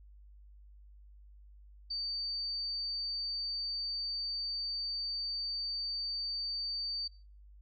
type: tone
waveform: sine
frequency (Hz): 4600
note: D8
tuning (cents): -37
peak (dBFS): -34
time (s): 1.9-7.08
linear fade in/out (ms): 10
effects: noise-tail reverb RT60 0.4 s tail -21 dB re dry + added 50 Hz sine -53 dBFS peak until 7.61 s